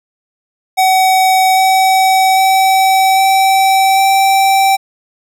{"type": "tone with pitch steps", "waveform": "square", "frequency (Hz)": [754, 759.7, 765.4, 771.2, 777], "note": ["F#5", "F#5", "G5", "G5", "G5"], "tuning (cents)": [32, 46, -42, -28, -16], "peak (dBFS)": -8, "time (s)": [0.77, 4.77], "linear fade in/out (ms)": 20, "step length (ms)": 800, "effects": []}